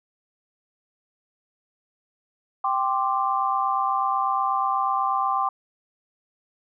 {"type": "chord", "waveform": "sine", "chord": "G suspended fourth", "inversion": "none", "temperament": "equal", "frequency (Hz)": [784, 1046.5, 1174.7], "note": ["G5", "C6", "D6"], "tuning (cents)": [0, 0, 0], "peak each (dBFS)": -25, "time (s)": [2.64, 5.49], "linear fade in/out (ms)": 5, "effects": []}